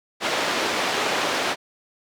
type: band-pass noise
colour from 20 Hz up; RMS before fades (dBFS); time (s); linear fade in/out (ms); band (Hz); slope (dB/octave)
pink; -24; 0.2-1.56; 50; 410 to 4600; 12
effects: none